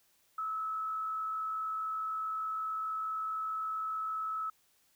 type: tone with frequency modulation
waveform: sine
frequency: 1298 Hz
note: E6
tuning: 27 cents flat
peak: -33 dBFS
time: 0.38-4.5 s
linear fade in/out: 5 ms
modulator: 55.3 Hz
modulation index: 0.33
effects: white hiss -70 dBFS RMS until 4.95 s